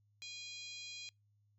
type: harmonic tone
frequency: 816 Hz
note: G#5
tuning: 31 cents flat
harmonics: 3 / 4 / 5 / 6 / 7 / 8 / 9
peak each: -50 / -53 / -50 / -57 / -61 / -58 / -59 dBFS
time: 0.22-1.09 s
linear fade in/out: 0 ms
effects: noise-tail reverb RT60 0.2 s tail -26 dB re dry + added 103 Hz sine -70 dBFS peak until 1.58 s